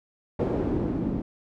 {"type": "noise with low-pass filter sweep", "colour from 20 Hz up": "white", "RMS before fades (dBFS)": -27, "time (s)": [0.39, 1.22], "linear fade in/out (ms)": 5, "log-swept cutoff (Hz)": [420, 240], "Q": 1.7, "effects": []}